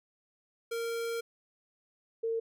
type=tone pair in turn; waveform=square / sine; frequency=462.8 / 454.6 Hz; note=A#4 / A#4; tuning=-13 / -43 cents; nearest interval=unison; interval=30 cents; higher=first; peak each=-33 / -29 dBFS; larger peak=second; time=0.71-1.21 / 2.23-2.4 s; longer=first; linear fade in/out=10 ms; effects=none